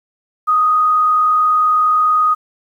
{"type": "tone with frequency modulation", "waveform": "sine", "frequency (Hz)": 1244.5, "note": "D#6", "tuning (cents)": 0, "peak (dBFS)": -10, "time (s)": [0.47, 2.35], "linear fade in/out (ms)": 20, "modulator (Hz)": 41.6, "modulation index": 0.34, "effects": ["8-bit"]}